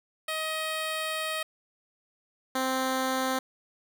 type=tone pair in turn; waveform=10% pulse; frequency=630 / 261.2 Hz; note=D#5 / C4; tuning=+21 / -3 cents; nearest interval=octave + minor third; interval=1524 cents; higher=first; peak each=-21 / -18 dBFS; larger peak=second; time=0.28-1.43 / 2.55-3.39 s; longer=first; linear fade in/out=5 ms; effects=none